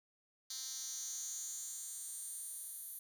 10% pulse tone with high-pass filter sweep, 261.6 Hz, C4, in tune, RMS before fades -45 dBFS, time 0.5-2.99 s, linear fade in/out 5 ms, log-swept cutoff 5100 to 11000 Hz, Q 4.3, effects none

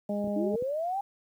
harmonic tone, 205.1 Hz, G#3, 21 cents flat, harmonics 1 / 2 / 3 / 4, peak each -30 / -39 / -32 / -44 dBFS, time 0.09-0.56 s, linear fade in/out 5 ms
clicks, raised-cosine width 3 ms, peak -27 dBFS, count 4, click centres 0.243 / 0.274 / 0.543 / 0.623 s
sine linear sweep, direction up, 291 to 813 Hz, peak -28 dBFS, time 0.36-1.01 s, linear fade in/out 5 ms
effects high-pass 100 Hz 12 dB/octave + 10-bit

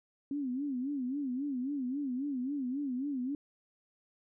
sine tone with vibrato, 268.2 Hz, C4, 43 cents sharp, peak -32 dBFS, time 0.31-3.35 s, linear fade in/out 2 ms, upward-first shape sine, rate 3.7 Hz, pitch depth 150 cents each way, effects none

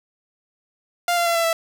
sawtooth tone with pitch steps, 698.5 / 688.9 / 679.4 / 670 / 660.8 Hz, F5 / F5 / F5 / E5 / E5, 0 / -24 / -48 / +28 / +4 cents, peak -14 dBFS, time 1.08-1.53 s, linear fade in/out 2 ms, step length 90 ms, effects none

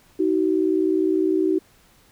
sine tone pair together, 316.5 / 376.4 Hz, D#4 / F#4, +30 / +30 cents, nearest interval minor third, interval 300 cents, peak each -20 dBFS, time 0.19-1.59 s, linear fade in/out 10 ms, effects pink hiss -56 dBFS RMS until 2.11 s

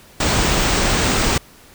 pink band-stop noise, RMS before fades -17 dBFS, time 0.2-1.38 s, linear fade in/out 5 ms, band 9000 to 16000 Hz, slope 96 dB/octave, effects pink hiss -46 dBFS RMS until 1.74 s

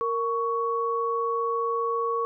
sine tone pair together, 463.7 / 1116.3 Hz, A#4 / C#6, -9 / +12 cents, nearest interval octave + minor third, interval 1521 cents, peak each -27 / -26 dBFS, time 0.01-2.25 s, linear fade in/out 0 ms, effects none

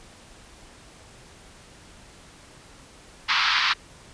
pink band-pass noise, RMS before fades -22 dBFS, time 3.28-3.74 s, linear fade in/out 20 ms, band 1000 to 4900 Hz, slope 48 dB/octave, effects pink hiss -49 dBFS RMS until 4.13 s + resampled to 22050 Hz

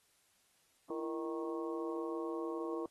harmonic tone with a mistuned harmonic, 156.1 Hz, D#3, 6 cents sharp, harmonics 2 / 3 / 4 / 5 / 6 / 7, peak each -39 / -41 / -48 / -54 / -51 / -47 dBFS, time 0.9-2.86 s, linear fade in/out 2 ms, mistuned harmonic 2, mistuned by +120 cents, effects white hiss -72 dBFS RMS until 2.9 s + AAC 32 kbps

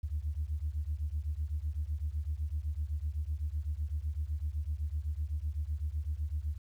sine beating tone pair, 71.8 / 79.7 Hz, D2 / D#2, -39 / +42 cents, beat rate 7.9 Hz, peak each -34 / -35 dBFS, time 0.03-6.58 s, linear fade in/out 10 ms, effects tanh soft clip ceiling -25 dBFS + 11-bit

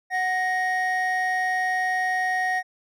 triangle tone pair together, 740 / 1870.1 Hz, F#5 / A#6, 0 / +5 cents, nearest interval octave + major third, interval 1605 cents, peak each -22 dBFS, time 0.1-2.63 s, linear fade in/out 50 ms, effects tanh soft clip ceiling -14 dBFS

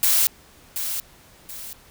blue noise with echo, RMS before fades -18 dBFS, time 0.03-0.27 s, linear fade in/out 0 ms, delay 730 ms, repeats 2, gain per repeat -9 dB, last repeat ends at 1.73 s, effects pink hiss -51 dBFS RMS until 1.9 s

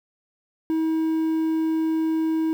triangle tone with quantisation, 320 Hz, D#4, 49 cents sharp, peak -18 dBFS, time 0.7-2.53 s, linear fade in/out 0 ms, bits 8, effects none

